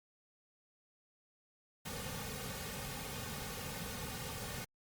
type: noise with comb filter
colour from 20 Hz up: pink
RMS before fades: -43 dBFS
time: 1.85-4.65 s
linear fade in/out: 10 ms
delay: 3 ms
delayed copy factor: -0.9
effects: Opus 48 kbps